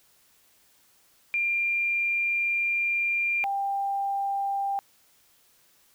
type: tone pair in turn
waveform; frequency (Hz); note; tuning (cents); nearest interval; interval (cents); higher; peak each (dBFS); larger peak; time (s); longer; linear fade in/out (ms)
sine; 2389 / 793.1; D7 / G5; +29 / +20; octave + perfect fifth; 1909; first; -23 / -25; first; 1.34-3.44 / 3.44-4.79; first; 0
effects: white hiss -62 dBFS RMS until 5.94 s